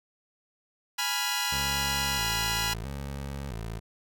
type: chord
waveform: 10% pulse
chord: F diminished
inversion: first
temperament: equal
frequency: 830.6 / 987.8 / 1396.9 Hz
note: Ab5 / Cb6 / F6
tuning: 0 / 0 / 0 cents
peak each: -24 / -22 / -24 dBFS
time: 0.98-2.74 s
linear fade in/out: 10 ms
type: tone with vibrato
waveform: 20% pulse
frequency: 62.1 Hz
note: B1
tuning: 10 cents sharp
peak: -29 dBFS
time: 1.51-3.8 s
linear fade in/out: 20 ms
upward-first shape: square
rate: 0.75 Hz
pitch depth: 190 cents each way
effects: none